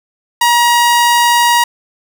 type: tone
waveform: sawtooth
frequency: 952 Hz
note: A#5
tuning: 36 cents sharp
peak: -4 dBFS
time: 0.41-1.64 s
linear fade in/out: 5 ms
effects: none